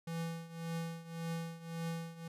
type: tone with tremolo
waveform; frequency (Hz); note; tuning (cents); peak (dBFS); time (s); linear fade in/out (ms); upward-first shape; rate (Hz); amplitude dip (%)
square; 165.9; E3; +11; -36; 0.07-2.28; 5; triangle; 1.8; 85
effects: resampled to 32000 Hz